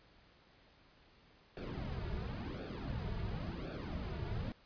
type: noise with flanger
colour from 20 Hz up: brown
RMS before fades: -41 dBFS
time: 1.57-4.52 s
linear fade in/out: 0 ms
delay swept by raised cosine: 0.99 to 3.89 ms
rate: 0.94 Hz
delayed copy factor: -0.8
effects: pink hiss -65 dBFS RMS until 4.65 s + resampled to 11025 Hz